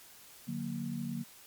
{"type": "chord", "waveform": "sine", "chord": "D augmented", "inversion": "none", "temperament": "equal with one note detuned", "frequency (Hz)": [146.83, 181.92, 233.1], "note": ["D3", "F#3", "A#3"], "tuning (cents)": [0, -29, 0], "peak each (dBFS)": [-40, -40, -37], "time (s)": [0.47, 1.24], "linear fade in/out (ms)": 20, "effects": ["white hiss -55 dBFS RMS until 1.46 s", "MP3 96 kbps"]}